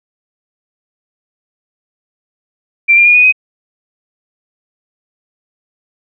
sine tone with pitch steps, 2357 / 2395 / 2434 / 2474 / 2515 Hz, D7 / D7 / D#7 / D#7 / D#7, +6 / +33 / -39 / -10 / +18 cents, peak -4 dBFS, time 2.88-3.325 s, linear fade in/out 20 ms, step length 89 ms, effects none

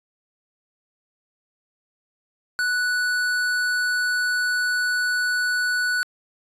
sine tone with tanh clipping, 1480 Hz, F#6, in tune, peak -22 dBFS, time 2.59-6.03 s, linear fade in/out 0 ms, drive 15 dB, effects resampled to 32000 Hz

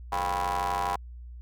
30% pulse ring-modulated tone, 92.5 Hz, F#2, in tune, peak -21 dBFS, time 0.12-0.96 s, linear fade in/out 5 ms, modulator 892 Hz, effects added 60 Hz sine -40 dBFS peak until 1.41 s

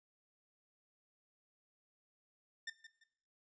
sawtooth tone with echo, 1803 Hz, A6, 42 cents sharp, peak -37 dBFS, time 2.67-2.7 s, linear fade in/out 5 ms, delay 170 ms, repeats 2, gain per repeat -12 dB, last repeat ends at 3.04 s, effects noise-tail reverb RT60 0.7 s tail -17 dB re dry + resampled to 16000 Hz

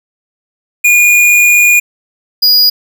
square tone pair in turn, 2436 / 4900 Hz, D#7 / D#8, -37 / -27 cents, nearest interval octave, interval 1210 cents, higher second, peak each -5 dBFS, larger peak neither, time 0.84-1.8 / 2.42-2.7 s, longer first, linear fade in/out 10 ms, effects none

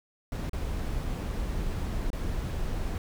brown noise with dropouts, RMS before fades -31 dBFS, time 0.32-2.98 s, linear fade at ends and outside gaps 1 ms, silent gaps 0.495-0.532 / 2.103-2.13 s, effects none

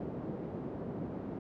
pink band-pass noise, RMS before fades -40 dBFS, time 0-1.39 s, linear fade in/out 5 ms, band 160 to 450 Hz, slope 12 dB/octave, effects none

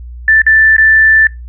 sine tone with dropouts, 1765 Hz, A6, 5 cents sharp, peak -4 dBFS, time 0.28-1.27 s, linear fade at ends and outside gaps 2 ms, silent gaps 0.418-0.465 / 0.766-0.781 s, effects noise-tail reverb RT60 0.2 s tail -22 dB re dry + added 60 Hz sine -25 dBFS peak until 1.48 s

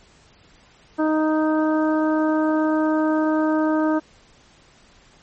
harmonic tone, 311.1 Hz, D#4, in tune, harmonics 1 / 2 / 3 / 4 / 5, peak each -18 / -24 / -28 / -30 / -32 dBFS, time 0.98-4 s, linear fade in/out 20 ms, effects pink hiss -53 dBFS RMS until 5.22 s + MP3 32 kbps

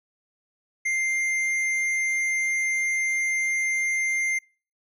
sine tone with hard clipping, 2099 Hz, C7, 5 cents sharp, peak -24 dBFS, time 0.85-4.39 s, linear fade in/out 10 ms, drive 8 dB, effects noise-tail reverb RT60 0.4 s tail -26 dB re dry

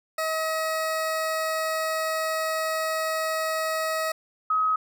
20% pulse / sine tone pair in turn, 637 / 1269.6 Hz, D#5 / D#6, +41 / +35 cents, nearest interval octave, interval 1194 cents, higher second, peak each -20 dBFS, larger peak neither, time 0.18-4.12 / 4.5-4.76 s, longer first, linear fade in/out 5 ms, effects none

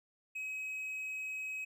triangle tone, 2545 Hz, D#7, 39 cents sharp, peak -36 dBFS, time 0.35-1.65 s, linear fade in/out 10 ms, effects none

